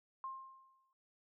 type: tone with exponential decay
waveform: sine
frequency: 1061 Hz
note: C6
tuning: 24 cents sharp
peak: -39 dBFS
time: 0.24-0.93 s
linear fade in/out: 1 ms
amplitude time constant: 150 ms
effects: none